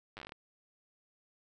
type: slowing click train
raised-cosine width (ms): 0.3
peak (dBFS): -29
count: 10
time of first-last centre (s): 0.17-0.321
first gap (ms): 9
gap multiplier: 1.15
effects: none